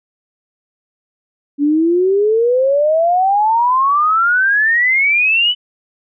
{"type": "exponential sweep", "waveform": "sine", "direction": "up", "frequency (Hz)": [281.7, 3015], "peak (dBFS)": -10, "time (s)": [1.58, 5.55], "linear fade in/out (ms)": 50, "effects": []}